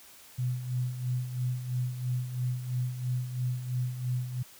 sine tone with tremolo, 125.3 Hz, B2, 25 cents sharp, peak -26 dBFS, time 0.38-4.43 s, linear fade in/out 10 ms, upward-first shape sine, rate 3 Hz, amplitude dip 65%, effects white hiss -53 dBFS RMS until 4.59 s

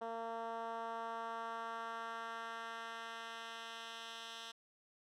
10% pulse tone with band-pass filter sweep, 228.5 Hz, A#3, 34 cents flat, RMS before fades -45 dBFS, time 0.01-4.52 s, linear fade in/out 10 ms, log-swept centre 650 to 3500 Hz, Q 1.3, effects none

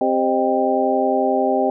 harmonic tone with a mistuned harmonic, 131.4 Hz, C3, 8 cents sharp, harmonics 2 / 3 / 4 / 5 / 6, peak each -22 / -22 / -23 / -21 / -21 dBFS, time 0.01-1.7 s, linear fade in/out 2 ms, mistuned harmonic 5, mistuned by -110 cents, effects none

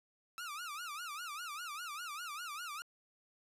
sawtooth tone with vibrato, 1297 Hz, E6, 28 cents flat, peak -38 dBFS, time 0.38-2.82 s, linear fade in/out 0 ms, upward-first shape sine, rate 5 Hz, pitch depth 200 cents each way, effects resampled to 32000 Hz

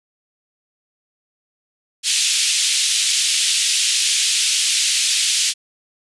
pink band-pass noise, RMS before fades -18 dBFS, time 2.03-5.54 s, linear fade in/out 50 ms, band 2800 to 10000 Hz, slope 24 dB/octave, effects resampled to 24000 Hz

